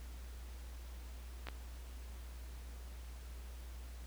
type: clicks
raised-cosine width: 0.3 ms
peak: -28 / -26 dBFS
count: 2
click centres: 1.47 / 1.486 s
effects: added 60 Hz sine -46 dBFS peak until 4.06 s + pink hiss -59 dBFS RMS until 4.06 s